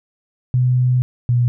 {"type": "tone pair in turn", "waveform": "sine", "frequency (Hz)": [125.8, 121.59], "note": ["B2", "B2"], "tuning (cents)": [32, -27], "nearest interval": "minor second", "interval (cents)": 59, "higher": "first", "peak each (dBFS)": -12, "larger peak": "neither", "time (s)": [[0.54, 1.02], [1.29, 1.48]], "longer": "first", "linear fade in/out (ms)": 0, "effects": []}